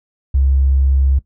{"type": "tone", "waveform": "triangle", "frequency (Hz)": 67.5, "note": "C#2", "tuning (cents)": -45, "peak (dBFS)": -6, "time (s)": [0.34, 1.19], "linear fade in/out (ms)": 10, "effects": ["noise-tail reverb RT60 0.1 s tail -19 dB re dry", "tanh soft clip ceiling -8 dBFS"]}